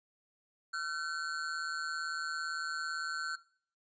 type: ring-modulated tone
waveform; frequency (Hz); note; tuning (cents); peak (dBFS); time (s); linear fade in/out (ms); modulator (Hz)
square; 1444; F#6; -43; -32; 0.73-3.36; 10; 78.9
effects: noise-tail reverb RT60 0.5 s tail -19 dB re dry + resampled to 16000 Hz